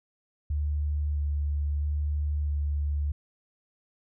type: tone with vibrato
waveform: sine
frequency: 73.42 Hz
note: D2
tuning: in tune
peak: -25 dBFS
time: 0.5-3.12 s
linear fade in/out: 5 ms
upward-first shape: square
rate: 0.76 Hz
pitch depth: 12 cents each way
effects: none